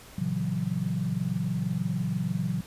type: chord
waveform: sine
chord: F# dominant seventh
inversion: first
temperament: equal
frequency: 116.54 / 138.59 / 164.81 / 185 Hz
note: A#2 / C#3 / E3 / F#3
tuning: 0 / 0 / 0 / 0 cents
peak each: -34 / -33 / -31 / -30 dBFS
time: 0.18-2.61 s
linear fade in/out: 5 ms
effects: pink hiss -49 dBFS RMS until 2.66 s + resampled to 32000 Hz